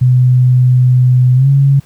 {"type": "tone with pitch glide", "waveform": "sine", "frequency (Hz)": [126.2, 138.42], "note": ["B2", "C#3"], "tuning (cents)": [38, -2], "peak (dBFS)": -5, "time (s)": [0.01, 1.8], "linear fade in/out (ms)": 10, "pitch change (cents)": 160, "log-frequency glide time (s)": [1.35, 1.48], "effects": ["pink hiss -47 dBFS RMS until 1.85 s"]}